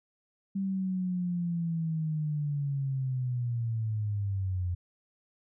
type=linear sweep; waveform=sine; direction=down; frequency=196 to 87.31 Hz; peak=-28 dBFS; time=0.55-4.75 s; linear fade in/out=10 ms; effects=none